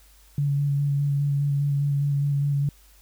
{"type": "tone with vibrato", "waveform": "sine", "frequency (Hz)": 142.2, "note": "C#3", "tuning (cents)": 45, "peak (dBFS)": -20, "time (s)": [0.38, 2.69], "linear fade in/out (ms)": 2, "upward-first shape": "square", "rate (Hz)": 4.9, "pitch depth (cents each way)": 14, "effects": ["added 50 Hz sine -53 dBFS peak until 3.01 s", "white hiss -57 dBFS RMS until 3.01 s"]}